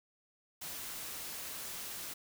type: noise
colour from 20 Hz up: white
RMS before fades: -43 dBFS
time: 0.61-2.14 s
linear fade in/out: 10 ms
effects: none